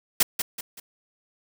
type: noise with echo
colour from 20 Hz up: white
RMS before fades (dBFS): -18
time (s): 0.2-0.23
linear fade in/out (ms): 5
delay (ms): 190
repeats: 3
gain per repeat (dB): -8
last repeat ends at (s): 0.8
effects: none